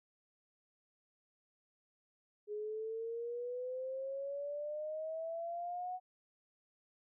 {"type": "exponential sweep", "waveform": "sine", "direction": "up", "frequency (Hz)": [414.9, 740], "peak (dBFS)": -38, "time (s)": [2.47, 6], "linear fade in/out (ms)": 50, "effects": []}